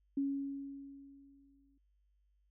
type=tone with exponential decay; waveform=sine; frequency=277.2 Hz; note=C#4; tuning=in tune; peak=-30 dBFS; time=0.17-1.78 s; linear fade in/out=5 ms; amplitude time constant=350 ms; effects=added 50 Hz sine -70 dBFS peak until 2.5 s